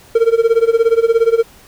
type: tone with tremolo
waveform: triangle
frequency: 457.9 Hz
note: A#4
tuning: 31 cents flat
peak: -4 dBFS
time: 0.15-1.43 s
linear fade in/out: 5 ms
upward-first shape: sine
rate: 17 Hz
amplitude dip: 90%
effects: pink hiss -44 dBFS RMS until 1.67 s